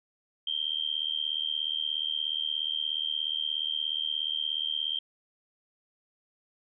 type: tone with amplitude modulation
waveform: sine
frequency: 3166 Hz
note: G7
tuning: 17 cents sharp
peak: -24 dBFS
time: 0.47-4.99 s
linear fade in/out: 5 ms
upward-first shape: sine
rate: 76.9 Hz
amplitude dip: 100%
effects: none